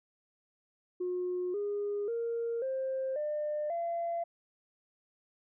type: tone with pitch steps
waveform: sine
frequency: 360.7 / 409.6 / 465.1 / 528.1 / 599.7 / 680.9 Hz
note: F#4 / G#4 / A#4 / C5 / D5 / F5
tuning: -44 / -24 / -4 / +16 / +36 / -44 cents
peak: -30 dBFS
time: 1-4.24 s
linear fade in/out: 10 ms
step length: 540 ms
effects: tanh soft clip ceiling -27 dBFS